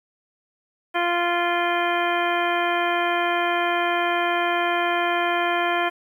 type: harmonic tone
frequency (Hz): 347.4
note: F4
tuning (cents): -9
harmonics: 1 / 2 / 3 / 4 / 5 / 6 / 7 / 9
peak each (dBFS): -27 / -24 / -27 / -29 / -28 / -33 / -31 / -33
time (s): 0.94-5.9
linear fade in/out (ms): 20
effects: 9-bit